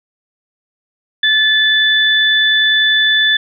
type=tone pair together; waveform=sine; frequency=1739 / 3490 Hz; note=A6 / A7; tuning=-21 / -15 cents; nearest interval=octave; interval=1206 cents; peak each=-12 dBFS; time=1.23-3.37 s; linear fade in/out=5 ms; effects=none